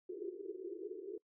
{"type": "band-pass noise", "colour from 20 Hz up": "white", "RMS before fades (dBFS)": -45, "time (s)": [0.09, 1.18], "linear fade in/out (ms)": 5, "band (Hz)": [340, 430], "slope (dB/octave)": 96, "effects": ["noise-tail reverb RT60 0.1 s tail -23 dB re dry"]}